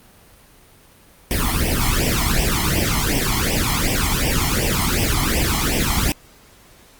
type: noise with flanger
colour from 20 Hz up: pink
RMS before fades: -19 dBFS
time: 1.31-6.12 s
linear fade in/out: 0 ms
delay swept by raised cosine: 0.36 to 0.97 ms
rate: 2.7 Hz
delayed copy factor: +0.9
effects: pink hiss -49 dBFS RMS until 6.99 s + Opus 32 kbps